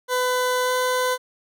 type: tone with pitch glide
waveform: 20% pulse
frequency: 502 to 505.2 Hz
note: B4 to B4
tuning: +28 to +39 cents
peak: -15 dBFS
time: 0.08-1.18 s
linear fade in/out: 50 ms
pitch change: +11 cents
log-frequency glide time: 0.64-0.71 s
effects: none